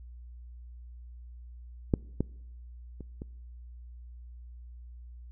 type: clicks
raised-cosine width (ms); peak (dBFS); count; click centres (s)
3; -10 / -14 / -29 / -26; 4; 1.938 / 2.206 / 3.007 / 3.219
effects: noise-tail reverb RT60 0.9 s tail -25 dB re dry + added 60 Hz sine -44 dBFS peak until 5.31 s